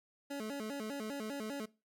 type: tone with vibrato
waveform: 25% pulse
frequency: 246.9 Hz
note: B3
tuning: in tune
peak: -35 dBFS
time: 0.3-1.66 s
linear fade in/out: 10 ms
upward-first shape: square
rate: 5 Hz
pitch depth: 230 cents each way
effects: noise-tail reverb RT60 0.3 s tail -22 dB re dry